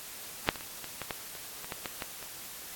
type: clicks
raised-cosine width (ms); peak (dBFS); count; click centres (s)
0.3; -6 / -23 / -27 / -23 / -20 / -17 / -29 / -25 / -19 / -18 / -18 / -26; 12; 0.489 / 0.558 / 0.609 / 0.843 / 1.017 / 1.108 / 1.352 / 1.645 / 1.722 / 1.858 / 2.022 / 2.227
effects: white hiss -44 dBFS RMS until 2.75 s + AAC 64 kbps